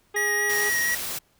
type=harmonic tone; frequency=412.2 Hz; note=G#4; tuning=13 cents flat; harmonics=1 / 2 / 3 / 4 / 5 / 6 / 7 / 8 / 9; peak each=-30 / -36 / -40 / -42 / -44 / -46 / -47 / -48 / -49 dBFS; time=0.14-0.7 s; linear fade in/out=10 ms
type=tone with vibrato; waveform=square; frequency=1900 Hz; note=A#6; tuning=33 cents sharp; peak=-23 dBFS; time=0.16-0.95 s; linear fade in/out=5 ms; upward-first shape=sine; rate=4.3 Hz; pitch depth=18 cents each way
type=noise; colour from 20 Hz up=white; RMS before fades=-31 dBFS; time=0.49-1.19 s; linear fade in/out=10 ms
effects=pink hiss -64 dBFS RMS until 1.39 s